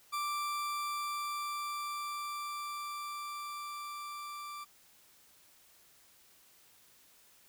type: tone with level ramp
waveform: 40% pulse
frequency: 1174.7 Hz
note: D6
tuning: in tune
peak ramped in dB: -32 to -41 dBFS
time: 0.12-4.65 s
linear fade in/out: 20 ms
effects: white hiss -63 dBFS RMS until 7.48 s